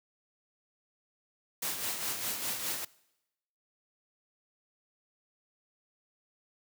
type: noise with tremolo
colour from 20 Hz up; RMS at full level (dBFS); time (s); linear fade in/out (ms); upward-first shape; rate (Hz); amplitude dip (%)
white; -33; 1.62-2.85; 5; sine; 4.9; 50
effects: noise-tail reverb RT60 0.9 s tail -22 dB re dry + high-pass 100 Hz 12 dB/octave